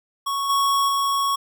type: tone with level steps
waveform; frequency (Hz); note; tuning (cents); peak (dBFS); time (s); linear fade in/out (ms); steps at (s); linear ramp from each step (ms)
square; 1108.7; C#6; 0; -23 / -18 / -20; 0.26-1.36; 10; 0.49 / 0.88; 10
effects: none